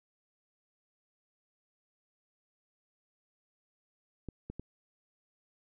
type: clicks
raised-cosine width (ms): 3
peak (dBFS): -27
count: 3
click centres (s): 4.287 / 4.5 / 4.596
effects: none